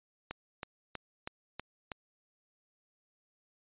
click train, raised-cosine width 0.3 ms, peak -22 dBFS, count 6, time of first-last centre 0.31-1.918 s, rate 3.11 Hz, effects resampled to 8000 Hz

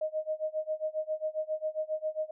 sine tone with tremolo, 622.3 Hz, D#5, in tune, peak -27 dBFS, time 0.01-2.31 s, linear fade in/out 5 ms, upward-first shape sine, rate 7.4 Hz, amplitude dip 95%, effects none

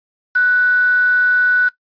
sine tone with quantisation, 1484 Hz, F#6, 5 cents sharp, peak -10 dBFS, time 0.35-1.69 s, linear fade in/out 10 ms, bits 5, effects noise-tail reverb RT60 0.1 s tail -18 dB re dry + resampled to 11025 Hz

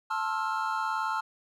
triangle chord, F major seventh, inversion first, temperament equal with one note detuned, 880 / 1061.7 / 1318.5 / 1396.9 Hz, A5 / C6 / E6 / F6, 0 / +25 / 0 / 0 cents, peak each -30 / -33 / -32 / -32 dBFS, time 0.1-1.21 s, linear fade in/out 10 ms, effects none

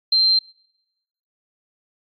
sine tone, 4142 Hz, C8, 18 cents flat, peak -13 dBFS, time 0.12-0.39 s, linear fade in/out 5 ms, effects noise-tail reverb RT60 0.9 s tail -25 dB re dry + AAC 64 kbps

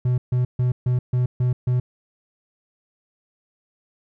triangle tone bursts, 124.8 Hz, B2, 19 cents sharp, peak -15 dBFS, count 7, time 0.05-1.8 s, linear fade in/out 5 ms, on 130 ms, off 140 ms, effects none

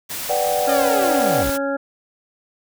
white noise, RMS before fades -28 dBFS, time 0.09-1.58 s, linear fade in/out 20 ms
sine chord, G major seventh, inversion first, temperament equal, 493.9 / 587.3 / 740 / 784 Hz, B4 / D5 / F#5 / G5, 0 / 0 / 0 / 0 cents, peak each -25 / -21 / -22 / -26 dBFS, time 0.29-1.43 s, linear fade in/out 10 ms
harmonic tone, 277.2 Hz, C#4, in tune, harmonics 1 / 2 / 3 / 5 / 6, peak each -25 / -22 / -32 / -28 / -34 dBFS, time 0.67-1.77 s, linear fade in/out 10 ms
sawtooth linear sweep, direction down, 622.3 to 38.89 Hz, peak -20 dBFS, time 0.69-1.5 s, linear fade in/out 0 ms
effects none

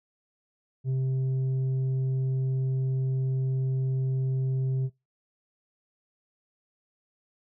sine tone with tanh clipping, 131.5 Hz, C3, 9 cents sharp, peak -25 dBFS, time 0.84-4.9 s, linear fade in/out 50 ms, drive 4 dB, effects noise-tail reverb RT60 0.2 s tail -20 dB re dry

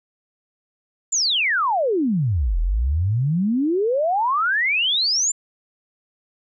sine exponential two-way sweep, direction down then up, 7370 to 38.89 to 7370 Hz, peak -17 dBFS, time 1.12-5.32 s, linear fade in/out 10 ms, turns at 2.59 s, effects none

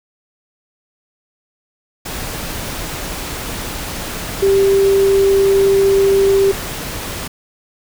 sine tone in noise, 392 Hz, G4, in tune, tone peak -9 dBFS, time 4.42-6.52 s, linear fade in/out 10 ms, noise pink, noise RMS -25 dBFS, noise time 2.05-7.28 s, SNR +13 dB, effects none

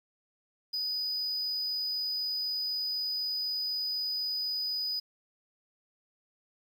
triangle tone, 4972 Hz, D#8, 2 cents flat, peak -29 dBFS, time 0.73-5 s, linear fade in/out 10 ms, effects 10-bit

